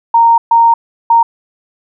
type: tone bursts at uneven times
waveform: sine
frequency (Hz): 926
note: A#5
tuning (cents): -12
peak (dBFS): -4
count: 3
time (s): 0.14-0.38 / 0.51-0.74 / 1.1-1.23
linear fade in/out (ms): 5
effects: none